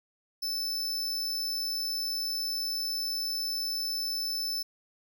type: tone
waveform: 45% pulse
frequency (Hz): 5274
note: E8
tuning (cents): 0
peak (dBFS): -30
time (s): 0.42-4.63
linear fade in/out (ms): 10
effects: none